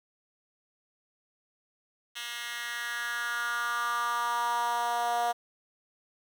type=tone with high-pass filter sweep; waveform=10% pulse; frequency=237.7 Hz; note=A#3; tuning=34 cents sharp; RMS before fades=-31 dBFS; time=2.15-5.33 s; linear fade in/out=20 ms; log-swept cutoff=2400 to 690 Hz; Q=3.9; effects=10-bit